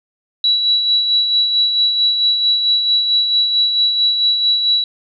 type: tone with tremolo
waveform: sine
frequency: 3920 Hz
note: B7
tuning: 14 cents flat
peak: -10 dBFS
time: 0.44-4.84 s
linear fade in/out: 2 ms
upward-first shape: sine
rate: 4.5 Hz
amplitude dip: 45%
effects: none